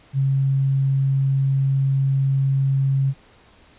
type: tone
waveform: sine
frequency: 135.9 Hz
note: C#3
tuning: 34 cents flat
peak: -16 dBFS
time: 0.13-3.14 s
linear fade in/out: 50 ms
effects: pink hiss -52 dBFS RMS until 3.78 s + resampled to 8000 Hz